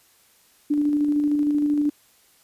sine tone with tremolo, 293.7 Hz, D4, in tune, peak -17 dBFS, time 0.7-1.9 s, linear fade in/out 10 ms, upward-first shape square, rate 13 Hz, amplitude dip 25%, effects white hiss -58 dBFS RMS until 2.43 s + resampled to 32000 Hz

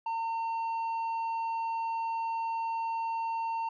sine tone with tanh clipping, 910 Hz, A#5, 42 cents flat, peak -31 dBFS, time 0.06-3.69 s, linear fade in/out 5 ms, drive 5 dB, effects none

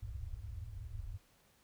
white low-pass noise, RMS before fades -44 dBFS, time 0.02-1.18 s, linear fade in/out 10 ms, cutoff 110 Hz, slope 96 dB/octave, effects pink hiss -69 dBFS RMS until 1.63 s

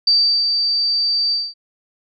sine tone with ADSR envelope, 4642 Hz, D8, 21 cents flat, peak -10 dBFS, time 0.07-1.54 s, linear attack 5 ms, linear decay 360 ms, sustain -5 dB, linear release 220 ms, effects none

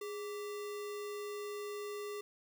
sine tone with sample-and-hold, 413.7 Hz, G#4, 7 cents flat, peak -39 dBFS, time 0.01-2.21 s, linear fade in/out 5 ms, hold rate 1575 Hz, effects none

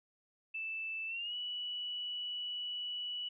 sine tone with pitch glide, 2642 to 2948 Hz, E7 to F#7, +3 to -7 cents, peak -37 dBFS, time 0.54-3.29 s, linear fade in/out 10 ms, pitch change +190 cents, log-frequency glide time 1.07-1.35 s, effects none

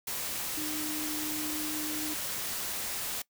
sine tone in noise, 305.6 Hz, D#4, 31 cents flat, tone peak -36 dBFS, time 0.57-2.14 s, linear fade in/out 5 ms, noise white, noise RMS -35 dBFS, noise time 0.07-3.22 s, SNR -4 dB, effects noise-tail reverb RT60 0.1 s tail -21 dB re dry

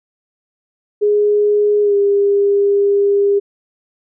sine tone with pitch glide, 415.3 to 402.5 Hz, G#4 to G4, 0 to +46 cents, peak -10 dBFS, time 1.01-3.4 s, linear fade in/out 20 ms, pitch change -54 cents, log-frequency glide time 1.82-1.95 s, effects none

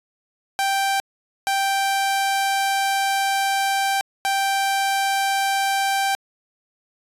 sawtooth tone bursts at uneven times, 784 Hz, G5, in tune, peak -15 dBFS, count 3, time 0.59-1 / 1.47-4.01 / 4.25-6.15 s, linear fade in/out 0 ms, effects resampled to 32000 Hz

